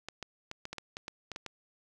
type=clicks; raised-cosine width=0.2 ms; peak=-22 dBFS; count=11; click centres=0.086 / 0.227 / 0.514 / 0.654 / 0.73 / 0.783 / 0.969 / 1.081 / 1.317 / 1.361 / 1.463 s; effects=none